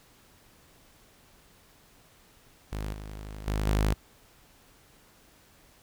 sawtooth tone with level steps, 51.91 Hz, G#1, in tune, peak -28 / -35 / -23 / -19 dBFS, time 2.72-3.94 s, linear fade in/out 5 ms, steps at 2.93 / 3.47 / 3.67 s, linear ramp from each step 2 ms, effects pink hiss -59 dBFS RMS until 5.82 s

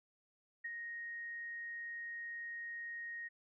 sine tone with ADSR envelope, 1869 Hz, A#6, 4 cents sharp, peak -38 dBFS, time 0.64-3.29 s, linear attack 12 ms, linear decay 30 ms, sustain -4 dB, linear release 21 ms, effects none

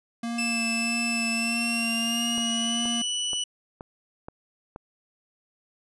square tone with vibrato, 232.1 Hz, A#3, 7 cents flat, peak -29 dBFS, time 0.23-3.02 s, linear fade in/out 5 ms, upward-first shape sine, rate 1.6 Hz, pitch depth 20 cents each way
sawtooth tone with pitch glide, 2637 to 2960 Hz, E7 to F#7, 0 to 0 cents, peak -23 dBFS, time 0.38-3.44 s, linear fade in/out 5 ms, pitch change +200 cents, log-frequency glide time 1.3-2.7 s
click train, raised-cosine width 1 ms, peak -24 dBFS, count 6, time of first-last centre 2.38-4.761 s, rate 2.1 Hz
effects resampled to 24000 Hz

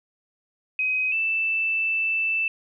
sine tone pair in turn, 2523 / 2648 Hz, D#7 / E7, +23 / +7 cents, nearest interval minor second, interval 84 cents, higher second, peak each -21 dBFS, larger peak neither, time 0.79-1.12 / 1.12-2.48 s, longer second, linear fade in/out 2 ms, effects none

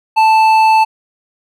sine tone with hard clipping, 880 Hz, A5, in tune, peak -8 dBFS, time 0.16-0.85 s, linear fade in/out 20 ms, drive 8 dB, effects none

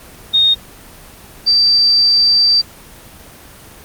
sine tone pair in turn, 3704 / 4667 Hz, A#7 / D8, -12 / -12 cents, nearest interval major third, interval 400 cents, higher second, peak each -8 dBFS, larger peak neither, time 0.33-0.55 / 1.46-2.62 s, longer second, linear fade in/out 20 ms, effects pink hiss -38 dBFS RMS until 3.84 s + Opus 24 kbps

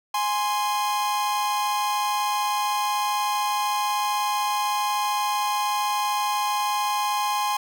45% pulse tone pair together, 830.6 / 1046.5 Hz, G#5 / C6, 0 / 0 cents, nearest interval major third, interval 400 cents, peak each -25 dBFS, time 0.14-7.57 s, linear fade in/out 5 ms, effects none

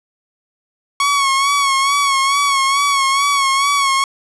sawtooth tone with vibrato, 1109 Hz, C#6, in tune, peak -9 dBFS, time 1-4.04 s, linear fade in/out 2 ms, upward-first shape sine, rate 2.3 Hz, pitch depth 48 cents each way, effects resampled to 24000 Hz + 7-bit

